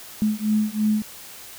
sine beating tone pair, 212.2 / 215.2 Hz, G#3 / A3, +38 / -38 cents, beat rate 3 Hz, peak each -22 dBFS, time 0.22-1.02 s, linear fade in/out 0 ms, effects white hiss -41 dBFS RMS until 1.58 s

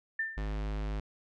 sine tone with exponential decay, 1789 Hz, A6, 28 cents sharp, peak -27 dBFS, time 0.19-0.57 s, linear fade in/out 5 ms, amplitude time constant 82 ms
square tone, 51.91 Hz, G#1, in tune, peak -33 dBFS, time 0.37-1 s, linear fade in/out 5 ms
effects low-pass 4000 Hz 12 dB/octave

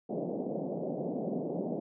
pink band-pass noise, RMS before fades -35 dBFS, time 0.09-1.8 s, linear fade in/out 10 ms, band 160 to 690 Hz, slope 48 dB/octave, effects none

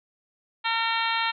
harmonic tone with a mistuned harmonic, 455.8 Hz, A#4, 39 cents flat, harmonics 2 / 3 / 4 / 5 / 6 / 7 / 8 / 9, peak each -28 / -30 / -31 / -32 / -33 / -33 / -34 / -35 dBFS, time 0.64-1.32 s, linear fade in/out 20 ms, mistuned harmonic 8, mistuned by +16 cents, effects none

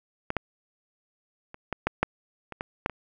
clicks, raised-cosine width 0.5 ms, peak -13 / -11 / -26 / -14 / -8 / -6 / -22 / -16 / -8 / -21 dBFS, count 10, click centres 0.304 / 0.367 / 1.544 / 1.727 / 1.87 / 2.03 / 2.523 / 2.609 / 2.861 / 2.897 s, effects none

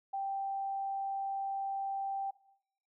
sine tone, 784 Hz, G5, in tune, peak -33 dBFS, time 0.13-2.31 s, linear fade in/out 10 ms, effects noise-tail reverb RT60 0.7 s tail -18 dB re dry

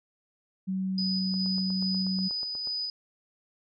sine tone, 189.2 Hz, F#3, 39 cents sharp, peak -27 dBFS, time 0.67-2.29 s, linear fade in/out 20 ms
sine tone with tremolo, 4978 Hz, D#8, in tune, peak -29 dBFS, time 0.98-2.9 s, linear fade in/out 2 ms, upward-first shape square, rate 2.4 Hz, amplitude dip 25%
click train, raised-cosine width 1 ms, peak -33 dBFS, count 12, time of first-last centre 1.34-2.673 s, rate 8.25 Hz
effects none

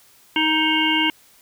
harmonic tone, 313 Hz, D#4, 10 cents sharp, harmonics 1 / 3 / 5 / 7 / 9 / 10, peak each -22 / -24 / -27 / -23 / -21 / -28 dBFS, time 0.36-1.1 s, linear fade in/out 2 ms, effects white hiss -53 dBFS RMS until 1.41 s

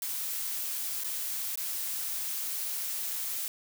blue noise with dropouts, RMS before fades -34 dBFS, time 0.02-3.48 s, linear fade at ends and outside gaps 1 ms, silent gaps 1.037-1.044 / 1.557-1.574 s, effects none

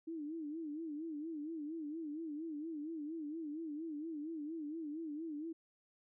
sine tone with vibrato, 311.1 Hz, D#4, in tune, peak -40 dBFS, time 0.07-5.53 s, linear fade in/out 10 ms, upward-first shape sine, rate 4.3 Hz, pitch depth 120 cents each way, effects none

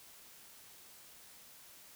silence, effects white hiss -57 dBFS RMS until 1.95 s

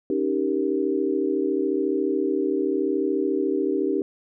sine chord, Eb dominant seventh, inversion third, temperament equal, 277.2 / 311.1 / 392 / 466.2 Hz, Db4 / Eb4 / G4 / Bb4, 0 / 0 / 0 / 0 cents, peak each -27 / -26 / -24 / -30 dBFS, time 0.1-4.02 s, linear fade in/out 2 ms, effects none

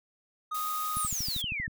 triangle tone, 1245 Hz, D#6, 1 cent sharp, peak -29 dBFS, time 0.51-1.07 s, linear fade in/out 10 ms
blue noise, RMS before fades -38 dBFS, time 0.54-1.42 s, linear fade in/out 10 ms
sine exponential sweep, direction down, 10610 to 1748 Hz, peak -31 dBFS, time 0.96-1.67 s, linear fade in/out 5 ms
click train, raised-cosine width 5 ms, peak -27 dBFS, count 10, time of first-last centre 0.97-1.679 s, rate 12.7 Hz
effects none

